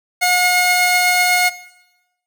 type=tone pair together; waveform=sawtooth; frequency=722 / 2158 Hz; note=F#5 / C#7; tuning=-43 / -47 cents; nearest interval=octave + perfect fifth; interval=1896 cents; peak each=-12 dBFS; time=0.21-1.5 s; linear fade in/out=20 ms; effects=noise-tail reverb RT60 0.9 s tail -17 dB re dry